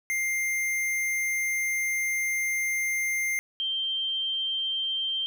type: tone pair in turn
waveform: square / sine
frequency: 2100 / 3146 Hz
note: C7 / G7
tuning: +6 / +6 cents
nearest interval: perfect fifth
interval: 700 cents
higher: second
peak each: -26 dBFS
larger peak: neither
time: 0.1-3.39 / 3.6-5.26 s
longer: first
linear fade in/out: 0 ms
effects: none